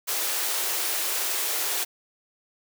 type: high-pass noise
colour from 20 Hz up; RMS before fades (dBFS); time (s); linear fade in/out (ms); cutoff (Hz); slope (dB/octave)
white; -27; 0.07-1.85; 20; 320; 96
effects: none